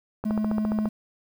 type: click train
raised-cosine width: 1 ms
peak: -16 dBFS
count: 10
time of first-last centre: 0.24-0.856 s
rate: 14.6 Hz
type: tone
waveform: triangle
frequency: 214.2 Hz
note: A3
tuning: 46 cents flat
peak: -21 dBFS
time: 0.25-0.89 s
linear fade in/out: 10 ms
effects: 9-bit